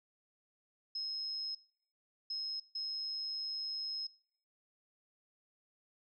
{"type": "tone bursts at uneven times", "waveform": "sine", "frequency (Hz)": 5150, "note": "E8", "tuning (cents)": -41, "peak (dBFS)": -36, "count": 3, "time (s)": [[0.95, 1.55], [2.3, 2.6], [2.75, 4.07]], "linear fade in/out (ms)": 5, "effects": ["noise-tail reverb RT60 0.7 s tail -25 dB re dry"]}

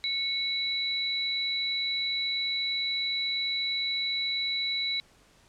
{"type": "tone pair together", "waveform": "sine", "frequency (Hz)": [2206, 3937], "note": ["C#7", "B7"], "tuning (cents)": [-9, -6], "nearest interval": "minor seventh", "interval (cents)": 1003, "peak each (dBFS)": [-33, -28], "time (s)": [0.04, 5], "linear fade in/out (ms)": 0, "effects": ["pink hiss -60 dBFS RMS until 5.48 s", "low-pass 9000 Hz 12 dB/octave"]}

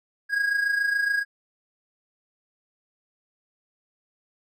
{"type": "tone with amplitude modulation", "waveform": "triangle", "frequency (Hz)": 1641, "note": "G#6", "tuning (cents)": -21, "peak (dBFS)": -17, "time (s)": [0.29, 1.25], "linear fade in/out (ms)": 50, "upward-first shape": "sine", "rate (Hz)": 27.1, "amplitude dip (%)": 60, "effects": []}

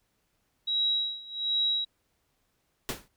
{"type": "tone with tremolo", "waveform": "sine", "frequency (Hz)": 3860, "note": "B7", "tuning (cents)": -40, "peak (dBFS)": -23, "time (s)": [0.67, 1.85], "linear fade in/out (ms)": 10, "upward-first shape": "sine", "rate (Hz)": 1.3, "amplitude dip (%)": 90}
{"type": "noise with exponential decay", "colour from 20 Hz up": "pink", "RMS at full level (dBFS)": -29, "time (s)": [2.89, 3.08], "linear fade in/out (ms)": 0, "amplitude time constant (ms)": 41}
{"effects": ["pink hiss -74 dBFS RMS until 3.16 s"]}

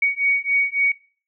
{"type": "beating tone pair", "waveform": "sine", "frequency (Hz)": [2241, 2244.6], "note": ["C#7", "C#7"], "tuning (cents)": [18, 21], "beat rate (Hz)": 3.6, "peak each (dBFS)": -20, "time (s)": [0.02, 0.92], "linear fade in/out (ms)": 5, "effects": ["noise-tail reverb RT60 0.4 s tail -18 dB re dry"]}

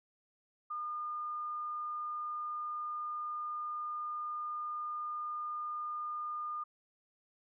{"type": "tone", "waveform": "sine", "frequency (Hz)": 1214, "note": "D#6", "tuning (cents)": -43, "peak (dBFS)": -36, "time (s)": [0.7, 6.64], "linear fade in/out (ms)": 10, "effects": []}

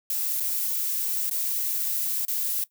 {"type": "noise with dropouts", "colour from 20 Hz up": "violet", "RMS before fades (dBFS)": -27, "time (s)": [0.1, 2.64], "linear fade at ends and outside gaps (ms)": 2, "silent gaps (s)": [[0.4, 0.404], [1.297, 1.311], [2.251, 2.281]], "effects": ["noise-tail reverb RT60 0.1 s tail -18 dB re dry"]}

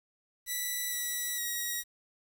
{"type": "tone with pitch steps", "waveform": "5% pulse", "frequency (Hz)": [1967, 1949, 1901], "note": ["B6", "B6", "A#6"], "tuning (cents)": [-7, -23, 33], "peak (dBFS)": -22, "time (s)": [0.46, 1.84], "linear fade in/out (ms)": 50, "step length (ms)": 460, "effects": ["9-bit"]}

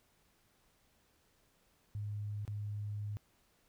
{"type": "tone with dropouts", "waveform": "sine", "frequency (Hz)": 103.83, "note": "G#2", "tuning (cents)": 0, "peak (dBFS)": -37, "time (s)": [1.95, 3.17], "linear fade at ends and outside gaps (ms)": 0, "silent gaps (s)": [2.451, 2.478], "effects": ["pink hiss -72 dBFS RMS until 3.68 s"]}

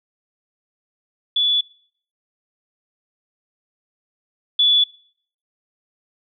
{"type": "tone pair in turn", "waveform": "sine", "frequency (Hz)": [3439, 3439], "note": ["A7", "A7"], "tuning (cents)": [-40, -40], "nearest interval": "unison", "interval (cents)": 0, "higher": "neither", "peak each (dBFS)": [-15, -12], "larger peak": "second", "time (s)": [[1.36, 1.61], [4.59, 4.84]], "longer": "neither", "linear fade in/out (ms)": 5, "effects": ["noise-tail reverb RT60 0.6 s tail -24 dB re dry"]}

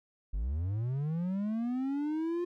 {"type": "linear sweep", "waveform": "triangle", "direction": "up", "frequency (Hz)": [43.65, 355.2], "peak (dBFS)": -28, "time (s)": [0.33, 2.45], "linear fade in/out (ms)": 10, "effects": []}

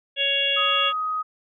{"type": "harmonic tone", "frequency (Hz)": 557, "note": "C#5", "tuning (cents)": 8, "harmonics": [1, 3, 4, 5, 6], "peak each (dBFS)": [-30, -32, -33, -23, -23], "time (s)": [0.16, 0.93], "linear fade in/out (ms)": 50}
{"type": "tone", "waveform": "sine", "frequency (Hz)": 1255, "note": "D#6", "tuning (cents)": 15, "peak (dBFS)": -23, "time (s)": [0.56, 1.23], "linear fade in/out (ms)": 20}
{"effects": []}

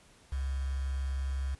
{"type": "tone with quantisation", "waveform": "sine", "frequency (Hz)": 67.4, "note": "C#2", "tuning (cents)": -48, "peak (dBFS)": -30, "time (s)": [0.32, 1.55], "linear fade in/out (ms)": 5, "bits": 8, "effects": ["pink hiss -60 dBFS RMS until 1.59 s", "resampled to 24000 Hz"]}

